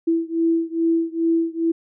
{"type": "beating tone pair", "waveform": "sine", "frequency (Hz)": [329.6, 332], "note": ["E4", "E4"], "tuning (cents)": [0, 12], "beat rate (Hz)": 2.4, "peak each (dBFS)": [-20, -21], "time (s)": [0.07, 1.72], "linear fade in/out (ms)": 10, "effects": []}